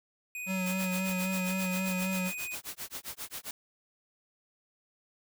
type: tone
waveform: square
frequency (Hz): 2489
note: D#7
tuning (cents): 0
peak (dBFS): -37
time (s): 0.35-2.55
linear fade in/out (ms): 2
type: tone with vibrato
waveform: square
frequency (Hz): 186.4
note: F#3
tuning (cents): +13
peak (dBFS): -31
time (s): 0.46-2.32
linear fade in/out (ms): 50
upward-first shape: sine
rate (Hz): 3.8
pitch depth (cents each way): 28
type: noise with tremolo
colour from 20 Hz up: white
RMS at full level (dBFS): -38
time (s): 0.66-3.51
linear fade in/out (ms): 2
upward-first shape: sine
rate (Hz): 7.5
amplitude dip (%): 100
effects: none